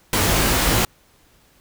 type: noise with comb filter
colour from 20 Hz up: pink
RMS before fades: -18 dBFS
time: 0.13-0.85 s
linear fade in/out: 2 ms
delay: 19 ms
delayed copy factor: +0.6
effects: pink hiss -56 dBFS RMS until 1.6 s